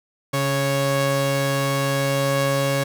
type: tone pair together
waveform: sawtooth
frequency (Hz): 138.43 / 553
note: C#3 / C#5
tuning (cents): -2 / -4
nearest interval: 2 octaves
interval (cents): 2398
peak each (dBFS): -18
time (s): 0.33-2.84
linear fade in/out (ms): 10
effects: none